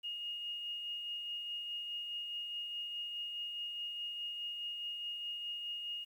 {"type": "tone with tremolo", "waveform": "sine", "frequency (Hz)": 2857, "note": "F7", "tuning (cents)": 39, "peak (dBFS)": -37, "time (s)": [0.03, 6.05], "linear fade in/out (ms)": 20, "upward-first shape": "triangle", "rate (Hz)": 4.8, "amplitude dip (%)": 35, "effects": ["11-bit"]}